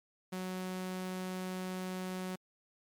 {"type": "tone", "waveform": "sawtooth", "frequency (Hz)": 185, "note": "F#3", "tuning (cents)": 0, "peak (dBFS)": -33, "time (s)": [0.32, 2.36], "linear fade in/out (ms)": 10, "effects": ["MP3 96 kbps"]}